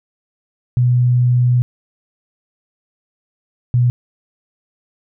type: tone pair in turn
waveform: sine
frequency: 123.47 / 122.48 Hz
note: B2 / B2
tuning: 0 / -14 cents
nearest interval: unison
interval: 14 cents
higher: first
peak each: -10 dBFS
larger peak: neither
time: 0.77-1.62 / 3.74-3.9 s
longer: first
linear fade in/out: 0 ms
effects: none